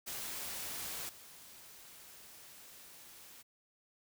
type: noise with level steps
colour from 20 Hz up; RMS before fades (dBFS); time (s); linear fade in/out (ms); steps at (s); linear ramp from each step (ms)
white; -42 / -55; 0.06-3.43; 20; 1.09; 2
effects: none